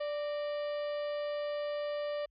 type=harmonic tone with a mistuned harmonic; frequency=587.3 Hz; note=D5; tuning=in tune; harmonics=1 / 2 / 3 / 4 / 5 / 6 / 7 / 8; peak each=-33 / -47 / -49 / -55 / -52 / -57 / -60 / -57 dBFS; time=0-2.26 s; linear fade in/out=10 ms; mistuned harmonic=3; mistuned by=+78 cents; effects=added 50 Hz sine -70 dBFS peak until 2.3 s